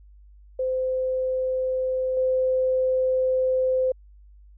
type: tone with level steps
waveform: sine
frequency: 516 Hz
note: C5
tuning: 24 cents flat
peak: -22 / -19 dBFS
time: 0.59-3.92 s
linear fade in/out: 5 ms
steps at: 2.17 s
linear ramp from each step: 2 ms
effects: added 50 Hz sine -47 dBFS peak until 4.57 s